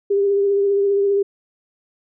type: tone with vibrato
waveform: sine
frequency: 399.6 Hz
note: G4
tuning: 33 cents sharp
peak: -14 dBFS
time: 0.1-1.23 s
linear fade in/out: 10 ms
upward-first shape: triangle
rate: 15 Hz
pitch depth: 27 cents each way
effects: none